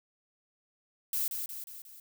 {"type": "noise with echo", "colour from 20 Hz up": "violet", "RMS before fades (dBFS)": -31, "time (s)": [1.13, 1.28], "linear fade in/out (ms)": 2, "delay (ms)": 180, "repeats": 4, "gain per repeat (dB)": -5, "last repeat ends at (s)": 2, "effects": []}